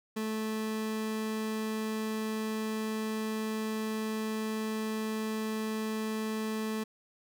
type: tone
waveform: 30% pulse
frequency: 218.2 Hz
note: A3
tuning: 14 cents flat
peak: -29 dBFS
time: 0.16-6.84 s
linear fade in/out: 10 ms
effects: none